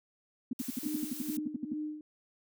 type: tone bursts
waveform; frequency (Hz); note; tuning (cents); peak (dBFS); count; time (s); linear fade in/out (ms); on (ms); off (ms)
sine; 249.3; B3; +16; -30; 15; 0.51-1.736; 5; 22; 64
type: noise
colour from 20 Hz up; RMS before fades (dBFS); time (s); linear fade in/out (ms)
blue; -43; 0.59-1.37; 2
type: tone with tremolo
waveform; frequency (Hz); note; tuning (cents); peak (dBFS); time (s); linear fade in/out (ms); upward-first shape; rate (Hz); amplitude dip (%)
sine; 304; D#4; -40; -33; 0.83-2.01; 2; sine; 2.3; 75
effects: none